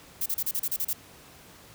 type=noise bursts; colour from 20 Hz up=violet; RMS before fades=-28 dBFS; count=9; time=0.21-0.932 s; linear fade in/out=5 ms; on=50 ms; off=34 ms; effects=pink hiss -51 dBFS RMS until 1.74 s + high-pass 60 Hz 12 dB/octave